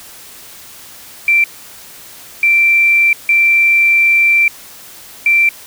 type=tone bursts at uneven times; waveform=sine; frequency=2349 Hz; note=D7; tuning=in tune; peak=-7 dBFS; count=4; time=1.28-1.44 / 2.43-3.13 / 3.29-4.48 / 5.26-5.49 s; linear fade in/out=2 ms; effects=white hiss -36 dBFS RMS until 5.66 s